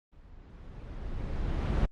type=noise with level ramp; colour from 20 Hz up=brown; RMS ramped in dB=-54 to -24 dBFS; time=0.12-1.86 s; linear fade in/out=10 ms; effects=low-pass 4000 Hz 12 dB/octave + Opus 24 kbps